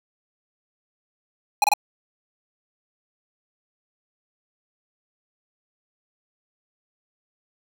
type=tone bursts; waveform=square; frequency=829 Hz; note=G#5; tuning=3 cents flat; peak=-15 dBFS; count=3; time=1.62-1.737 s; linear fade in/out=2 ms; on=21 ms; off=27 ms; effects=none